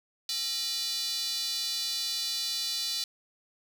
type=tone with high-pass filter; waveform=square; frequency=268.9 Hz; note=C4; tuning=47 cents sharp; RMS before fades=-32 dBFS; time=0.29-3.04 s; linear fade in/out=2 ms; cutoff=4200 Hz; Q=4.6; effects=none